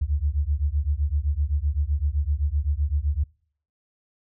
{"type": "beating tone pair", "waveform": "sine", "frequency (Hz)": [69.3, 77.1], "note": ["C#2", "D#2"], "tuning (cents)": [0, -15], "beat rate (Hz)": 7.8, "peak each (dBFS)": -24, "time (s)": [0.01, 3.24], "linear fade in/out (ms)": 10, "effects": ["noise-tail reverb RT60 0.6 s tail -26 dB re dry"]}